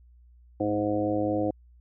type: harmonic tone with a mistuned harmonic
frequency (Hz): 104.3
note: G#2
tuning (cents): +8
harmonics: 1 / 2 / 3 / 4 / 5 / 6 / 7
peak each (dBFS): -35 / -37 / -27 / -37 / -29 / -36 / -34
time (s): 0.6-1.51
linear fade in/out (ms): 5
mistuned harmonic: 2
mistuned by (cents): +28
effects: added 60 Hz sine -52 dBFS peak until 1.8 s